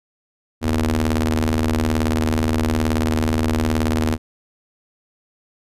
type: ring-modulated tone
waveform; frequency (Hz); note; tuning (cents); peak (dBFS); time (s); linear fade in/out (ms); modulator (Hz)
sawtooth; 77.78; D#2; 0; -10; 0.61-4.18; 50; 165
effects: resampled to 32000 Hz